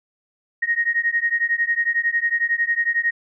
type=beating tone pair; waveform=sine; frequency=1864.7 / 1875.7 Hz; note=A#6 / A#6; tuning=0 / +10 cents; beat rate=11 Hz; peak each=-21 dBFS; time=0.62-3.11 s; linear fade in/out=10 ms; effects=none